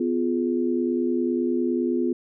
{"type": "chord", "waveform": "sine", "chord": "F diminished", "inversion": "second", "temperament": "just", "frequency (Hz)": [251.4, 349.2, 419.1], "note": ["Cb4", "F4", "Ab4"], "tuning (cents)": [31, 0, 16], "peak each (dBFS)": [-24, -24, -30], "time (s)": [0, 2.13], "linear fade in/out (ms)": 5, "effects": []}